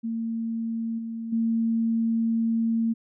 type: tone with level steps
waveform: sine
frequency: 227.5 Hz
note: A#3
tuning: 42 cents flat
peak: -26 / -30 / -21 dBFS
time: 0.03-2.94 s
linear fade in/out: 20 ms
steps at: 0.98 / 1.32 s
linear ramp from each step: 10 ms
effects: none